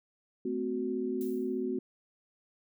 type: chord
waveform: sine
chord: F# diminished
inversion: first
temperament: equal with one note detuned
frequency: 220 / 256.7 / 370 Hz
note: A3 / C4 / F#4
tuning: 0 / -33 / 0 cents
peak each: -38 / -34 / -33 dBFS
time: 0.45-1.79 s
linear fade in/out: 5 ms
type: noise with exponential decay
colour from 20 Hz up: violet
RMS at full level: -46 dBFS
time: 1.21-1.65 s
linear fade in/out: 0 ms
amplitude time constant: 95 ms
effects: none